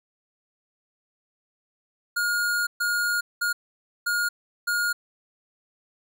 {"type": "tone bursts at uneven times", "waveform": "square", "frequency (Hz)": 1428, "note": "F6", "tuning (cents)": 38, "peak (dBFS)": -23, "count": 5, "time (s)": [[2.16, 2.67], [2.8, 3.21], [3.41, 3.53], [4.06, 4.29], [4.67, 4.93]], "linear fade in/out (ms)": 10, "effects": []}